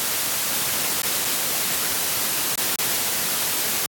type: noise with dropouts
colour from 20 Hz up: white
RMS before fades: -23 dBFS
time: 0-3.86 s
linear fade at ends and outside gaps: 0 ms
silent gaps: 1.019-1.033 / 1.247-1.251 / 2.555-2.577 / 2.758-2.787 s
effects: high-pass 100 Hz 12 dB/octave + AAC 64 kbps